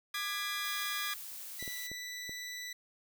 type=chord; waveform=20% pulse; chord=G# diminished; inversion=second; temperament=just; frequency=1196.1 / 1661.2 / 1993.5 Hz; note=D6 / G#6 / B6; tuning=+31 / 0 / +16 cents; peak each=-34 / -33 / -36 dBFS; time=0.14-1.14 s; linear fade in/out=5 ms
type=noise; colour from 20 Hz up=blue; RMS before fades=-45 dBFS; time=0.63-1.88 s; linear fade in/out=20 ms
type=tone; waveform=20% pulse; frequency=1975.5 Hz; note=B6; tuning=in tune; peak=-35 dBFS; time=1.59-2.73 s; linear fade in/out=5 ms
type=clicks; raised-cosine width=2 ms; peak=-33 dBFS; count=4; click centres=1.626 / 1.678 / 1.916 / 2.294 s
effects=none